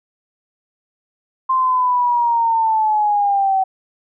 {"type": "linear sweep", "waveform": "sine", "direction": "down", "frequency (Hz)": [1050, 758], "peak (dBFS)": -13, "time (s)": [1.49, 3.64], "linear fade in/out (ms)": 10, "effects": []}